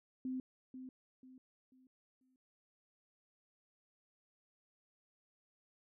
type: tone with echo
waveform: sine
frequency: 258 Hz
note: C4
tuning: 24 cents flat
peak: -37 dBFS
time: 0.25-0.4 s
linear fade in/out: 2 ms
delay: 490 ms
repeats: 4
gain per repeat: -9 dB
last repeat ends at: 2.36 s
effects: none